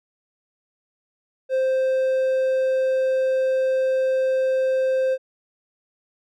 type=tone; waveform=triangle; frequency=523.3 Hz; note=C5; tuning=in tune; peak=-16 dBFS; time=1.49-5.18 s; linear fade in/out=50 ms; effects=none